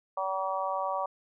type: harmonic tone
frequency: 190.6 Hz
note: G3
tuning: 48 cents flat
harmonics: 3 / 4 / 5 / 6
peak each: -34 / -34 / -34 / -34 dBFS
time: 0.17-1.06 s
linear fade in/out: 5 ms
effects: none